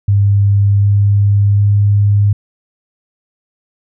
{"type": "tone with pitch steps", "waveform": "sine", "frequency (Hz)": [100.6, 101.36, 102.12], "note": ["G2", "G#2", "G#2"], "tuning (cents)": [45, -42, -29], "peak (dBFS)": -7, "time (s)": [0.08, 2.33], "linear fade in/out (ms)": 5, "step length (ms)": 750, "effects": []}